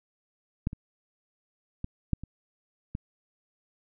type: clicks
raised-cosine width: 5 ms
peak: -14 / -25 / -20 / -12 / -27 / -20 dBFS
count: 6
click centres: 0.671 / 0.731 / 1.844 / 2.133 / 2.236 / 2.951 s
effects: none